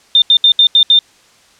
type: tone bursts at uneven times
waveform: sine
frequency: 3607 Hz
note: A7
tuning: 42 cents sharp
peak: -4 dBFS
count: 6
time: 0.15-0.22 / 0.3-0.37 / 0.44-0.52 / 0.59-0.67 / 0.75-0.83 / 0.9-0.99 s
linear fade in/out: 2 ms
effects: white hiss -48 dBFS RMS until 1.59 s + low-pass 7000 Hz 12 dB/octave